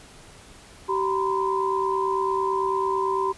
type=tone cluster; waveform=sine; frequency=384.7 / 952 / 1021 Hz; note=G4 / A#5 / C6; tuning=-33 / +36 / -43 cents; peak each=-25 / -28 / -25 dBFS; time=0.88-3.33 s; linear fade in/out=20 ms; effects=pink hiss -48 dBFS RMS until 3.37 s + resampled to 24000 Hz